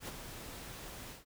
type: noise with ADSR envelope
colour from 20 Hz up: pink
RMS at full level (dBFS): -41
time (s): 0-1.25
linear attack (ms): 78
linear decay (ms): 26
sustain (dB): -6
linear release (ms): 150
effects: none